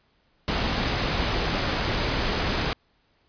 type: noise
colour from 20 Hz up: pink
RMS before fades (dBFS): -25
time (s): 0.48-2.73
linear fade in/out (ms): 0
effects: pink hiss -66 dBFS RMS until 3.28 s + resampled to 11025 Hz